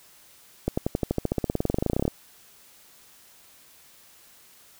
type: accelerating click train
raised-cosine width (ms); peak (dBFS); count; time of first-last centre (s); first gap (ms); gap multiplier
2; -10; 27; 0.68-2.079; 95; 0.95
effects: white hiss -54 dBFS RMS until 4.79 s